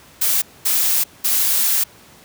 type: noise bursts at uneven times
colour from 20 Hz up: blue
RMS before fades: -17 dBFS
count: 3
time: 0.21-0.42 / 0.65-1.04 / 1.24-1.84 s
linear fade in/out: 10 ms
effects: pink hiss -46 dBFS RMS until 2.24 s + high-pass 80 Hz 12 dB/octave